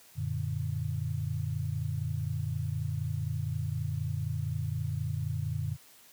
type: chord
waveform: sine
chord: Gb augmented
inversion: none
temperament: equal with one note detuned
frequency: 92.5 / 116.54 / 147.6 Hz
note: Gb2 / Bb2 / D3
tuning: 0 / 0 / +9 cents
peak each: -34 dBFS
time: 0.15-5.77 s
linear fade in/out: 50 ms
effects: white hiss -57 dBFS RMS until 6.12 s + high-pass 60 Hz 12 dB/octave